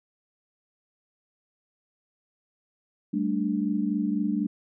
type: chord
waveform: sine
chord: G suspended second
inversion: none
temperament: equal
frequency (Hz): 196 / 220 / 293.7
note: G3 / A3 / D4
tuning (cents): 0 / 0 / 0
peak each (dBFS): -28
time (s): 3.13-4.47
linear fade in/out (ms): 10
effects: none